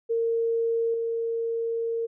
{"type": "tone with level steps", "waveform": "sine", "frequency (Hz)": 459.4, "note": "A#4", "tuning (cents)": -25, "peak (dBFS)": [-22, -25], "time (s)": [0.09, 2.07], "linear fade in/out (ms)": 20, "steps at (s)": 0.94, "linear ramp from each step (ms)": 2, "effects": []}